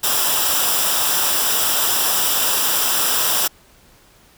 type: noise with comb filter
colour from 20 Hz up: white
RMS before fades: -18 dBFS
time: 0.03-3.48 s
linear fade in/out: 10 ms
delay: 0.46 ms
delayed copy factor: -0.65
effects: pink hiss -51 dBFS RMS until 4.37 s